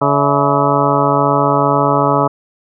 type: harmonic tone with a mistuned harmonic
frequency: 142.2 Hz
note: C#3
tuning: 45 cents sharp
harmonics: 1 / 2 / 3 / 4 / 5 / 6 / 7 / 8 / 9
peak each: -19 / -19 / -19 / -19 / -19 / -19 / -19 / -19 / -19 dBFS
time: 0.01-2.28 s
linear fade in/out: 10 ms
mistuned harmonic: 5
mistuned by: -120 cents
effects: none